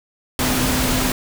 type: tone in noise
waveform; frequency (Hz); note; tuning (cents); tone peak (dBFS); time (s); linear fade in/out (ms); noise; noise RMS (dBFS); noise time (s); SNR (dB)
sine; 254.6; C4; -47; -23; 0.39-1.12; 2; pink; -20; 0.39-1.12; -6
effects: none